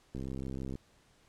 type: click train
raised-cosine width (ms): 3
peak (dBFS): -27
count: 41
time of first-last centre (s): 0.15-0.754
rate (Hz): 66.2
effects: pink hiss -66 dBFS RMS until 1.28 s + low-pass 9000 Hz 12 dB/octave